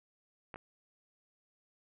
clicks, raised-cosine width 0.5 ms, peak -29 dBFS, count 2, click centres 0.542 / 0.559 s, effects resampled to 8000 Hz + 10-bit

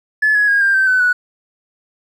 triangle tone with pitch steps, 1722 / 1677.8 / 1634.8 / 1592.8 / 1552 / 1512.1 / 1473.3 Hz, A6 / G#6 / G#6 / G6 / G6 / F#6 / F#6, -38 / +17 / -28 / +27 / -18 / +37 / -8 cents, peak -7 dBFS, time 0.22-1.13 s, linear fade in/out 10 ms, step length 130 ms, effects tanh soft clip ceiling -8 dBFS

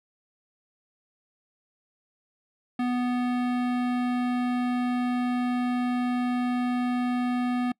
sine tone with hard clipping, 246.9 Hz, B3, in tune, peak -26 dBFS, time 2.79-7.72 s, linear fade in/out 5 ms, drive 18 dB, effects noise-tail reverb RT60 0.1 s tail -26 dB re dry

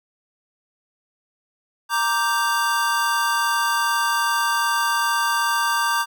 square chord, G minor, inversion first, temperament equal, 932.3 / 1174.7 / 1568 Hz, Bb5 / D6 / G6, 0 / 0 / 0 cents, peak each -24 dBFS, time 1.89-6.06 s, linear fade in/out 50 ms, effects none

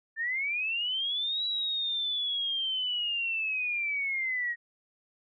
sine linear two-way sweep, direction up then down, 1760 to 3922 to 1874 Hz, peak -28 dBFS, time 0.16-4.56 s, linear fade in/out 50 ms, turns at 1.45 s, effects none

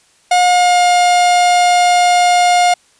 45% pulse tone with pitch glide, 718 to 711.4 Hz, F5 to F5, +48 to +32 cents, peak -8 dBFS, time 0.31-2.74 s, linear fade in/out 5 ms, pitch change -16 cents, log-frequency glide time 0.43-0.81 s, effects white hiss -52 dBFS RMS until 2.99 s + resampled to 22050 Hz

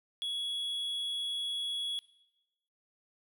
triangle tone, 3358 Hz, G#7, 18 cents sharp, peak -31 dBFS, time 0.22-1.99 s, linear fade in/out 0 ms, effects noise-tail reverb RT60 1.0 s tail -20 dB re dry

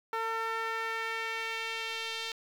sawtooth tone with band-pass filter sweep, 450.9 Hz, A4, 42 cents sharp, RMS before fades -35 dBFS, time 0.13-2.32 s, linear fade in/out 2 ms, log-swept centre 1200 to 3600 Hz, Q 1.7, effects 9-bit

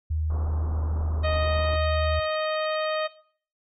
sine tone, 78.1 Hz, D#2, 7 cents sharp, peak -23 dBFS, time 0.1-2.2 s, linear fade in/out 10 ms
pink low-pass noise, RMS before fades -38 dBFS, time 0.3-1.76 s, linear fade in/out 2 ms, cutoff 1300 Hz, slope 48 dB/octave
harmonic tone, 622.3 Hz, D#5, in tune, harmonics 1 / 2 / 3 / 4 / 5 / 6 / 7, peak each -25 / -31 / -35 / -37 / -39 / -41 / -42 dBFS, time 1.23-3.08 s, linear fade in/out 20 ms
effects noise-tail reverb RT60 0.5 s tail -17 dB re dry + MP3 64 kbps

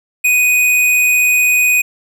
square tone, 2489 Hz, D#7, in tune, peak -10 dBFS, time 0.24-1.82 s, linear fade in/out 10 ms, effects none

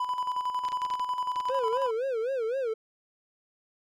triangle tone with tremolo, 997 Hz, B5, 16 cents sharp, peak -24 dBFS, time 0-1.91 s, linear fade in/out 5 ms, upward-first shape square, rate 11 Hz, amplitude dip 55%
clicks, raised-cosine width 0.2 ms, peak -24 dBFS, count 11, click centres 0.651 / 0.687 / 0.72 / 0.818 / 0.851 / 0.902 / 0.938 / 0.996 / 1.359 / 1.402 / 1.486 s
triangle tone with vibrato, 490 Hz, B4, 14 cents flat, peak -25 dBFS, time 1.49-2.74 s, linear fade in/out 10 ms, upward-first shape sine, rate 3.9 Hz, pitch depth 190 cents each way
effects none

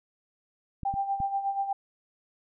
clicks, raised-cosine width 5 ms, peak -24 dBFS, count 3, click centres 0.833 / 0.94 / 1.203 s
sine tone with tremolo, 790 Hz, G5, 13 cents sharp, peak -24 dBFS, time 0.85-1.73 s, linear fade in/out 5 ms, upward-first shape sine, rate 8.3 Hz, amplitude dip 65%
effects none

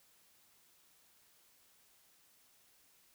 silence, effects white hiss -68 dBFS RMS until 3.14 s

